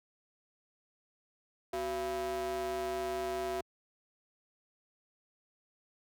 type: ring-modulated tone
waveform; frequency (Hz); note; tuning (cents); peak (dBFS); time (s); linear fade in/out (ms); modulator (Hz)
square; 153.7; D#3; -21; -31; 1.73-3.61; 5; 528
effects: high-pass 80 Hz 12 dB/octave